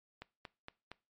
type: click train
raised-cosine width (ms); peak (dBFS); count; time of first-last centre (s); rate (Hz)
0.3; -29; 4; 0.22-0.916; 4.31
effects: noise-tail reverb RT60 0.3 s tail -21 dB re dry + MP3 64 kbps